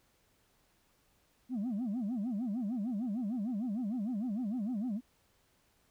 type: tone with vibrato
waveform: sine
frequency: 225.3 Hz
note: A3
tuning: 41 cents sharp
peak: -30 dBFS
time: 1.49-5.01 s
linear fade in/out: 50 ms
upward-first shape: sine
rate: 6.6 Hz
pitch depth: 250 cents each way
effects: tanh soft clip ceiling -31 dBFS + pink hiss -71 dBFS RMS until 5.9 s